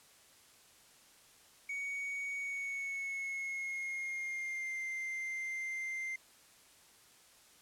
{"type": "tone with pitch glide", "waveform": "triangle", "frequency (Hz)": [2240, 2090], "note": ["C#7", "C7"], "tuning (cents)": [18, -2], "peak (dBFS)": -35, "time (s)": [1.69, 6.16], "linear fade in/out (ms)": 5, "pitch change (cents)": -120, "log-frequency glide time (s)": [2.38, 4.84], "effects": ["white hiss -62 dBFS RMS until 7.61 s", "low-pass 11000 Hz 12 dB/octave"]}